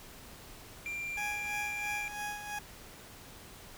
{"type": "tone", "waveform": "triangle", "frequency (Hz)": 2375, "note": "D7", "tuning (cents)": 19, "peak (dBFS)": -34, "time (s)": [0.86, 2.08], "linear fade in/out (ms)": 0}
{"type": "tone with tremolo", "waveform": "20% pulse", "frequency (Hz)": 830.6, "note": "G#5", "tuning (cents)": 0, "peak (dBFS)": -30, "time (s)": [1.17, 2.59], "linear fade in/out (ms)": 5, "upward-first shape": "sine", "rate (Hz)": 3, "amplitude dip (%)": 60}
{"effects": ["pink hiss -51 dBFS RMS until 3.77 s"]}